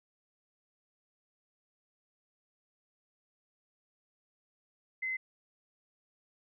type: tone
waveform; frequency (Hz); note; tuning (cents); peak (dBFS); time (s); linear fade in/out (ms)
sine; 2053; C7; -33; -32; 5.02-5.17; 10
effects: none